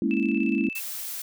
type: chord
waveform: sine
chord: A# half-diminished seventh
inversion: third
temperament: equal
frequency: 207.7 / 233.1 / 277.2 / 329.6 Hz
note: G#3 / A#3 / C#4 / E4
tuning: 0 / 0 / 0 / 0 cents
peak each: -27 dBFS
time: 0.02-0.69 s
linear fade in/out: 2 ms
type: tone with tremolo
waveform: sine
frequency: 2637 Hz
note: E7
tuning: in tune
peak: -30 dBFS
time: 0.11-0.8 s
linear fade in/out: 0 ms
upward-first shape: square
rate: 17 Hz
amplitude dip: 55%
type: noise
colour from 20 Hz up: blue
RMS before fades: -34 dBFS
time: 0.75-1.22 s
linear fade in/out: 5 ms
effects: none